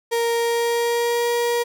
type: tone with pitch glide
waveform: 35% pulse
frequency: 466.2 to 474.9 Hz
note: A#4 to A#4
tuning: 0 to +32 cents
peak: -17 dBFS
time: 0.11-1.64 s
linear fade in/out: 20 ms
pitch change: +32 cents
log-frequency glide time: 0.36-1.3 s
effects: none